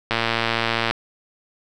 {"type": "click train", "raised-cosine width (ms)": 0.3, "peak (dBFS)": -4, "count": 93, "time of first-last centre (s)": [0.11, 0.91], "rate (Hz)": 115, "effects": []}